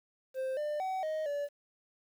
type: tone with pitch steps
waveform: triangle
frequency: 524 / 597 / 756 / 625 / 576 Hz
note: C5 / D5 / F#5 / D#5 / D5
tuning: +2 / +28 / +37 / +8 / -34 cents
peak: -30 dBFS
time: 0.34-1.49 s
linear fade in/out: 50 ms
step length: 230 ms
effects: 10-bit